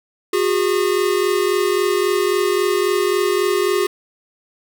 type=tone pair together; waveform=square; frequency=363.3 / 407 Hz; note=F#4 / G#4; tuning=-32 / -35 cents; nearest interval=major second; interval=197 cents; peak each=-19 dBFS; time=0.33-3.87 s; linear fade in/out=5 ms; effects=none